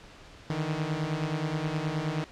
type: beating tone pair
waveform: sawtooth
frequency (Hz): 150 / 159.5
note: D3 / D#3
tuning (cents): +37 / +43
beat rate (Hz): 9.5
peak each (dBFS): -28 / -27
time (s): 0.5-2.24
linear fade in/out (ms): 0
effects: pink hiss -50 dBFS RMS until 2.31 s + low-pass 5000 Hz 12 dB/octave